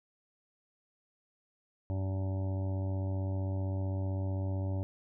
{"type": "harmonic tone with a mistuned harmonic", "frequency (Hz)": 95.6, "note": "G2", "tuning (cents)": -43, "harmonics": [1, 2, 3, 4, 6, 7, 8, 9, 10], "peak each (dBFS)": [-31, -45, -42, -49, -45, -53, -56, -55, -59], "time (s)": [1.9, 4.83], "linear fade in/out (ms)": 0, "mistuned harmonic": 10, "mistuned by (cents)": -44, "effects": []}